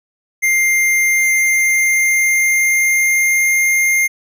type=tone with pitch glide; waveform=square; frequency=2100 to 2115 Hz; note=C7 to C7; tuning=+6 to +18 cents; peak=-12 dBFS; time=0.42-4.08 s; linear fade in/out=20 ms; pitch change=+12 cents; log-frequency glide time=1.11-3.56 s; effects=none